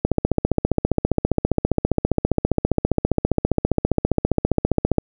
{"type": "click train", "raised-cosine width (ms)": 2, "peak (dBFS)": -3, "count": 75, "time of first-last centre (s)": [0.05, 4.983], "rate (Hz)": 15, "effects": []}